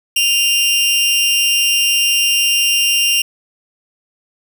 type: tone with amplitude modulation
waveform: sawtooth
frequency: 2794 Hz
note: F7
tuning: in tune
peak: -6 dBFS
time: 0.16-3.22 s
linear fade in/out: 5 ms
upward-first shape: sine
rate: 286 Hz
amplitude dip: 55%
effects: 8-bit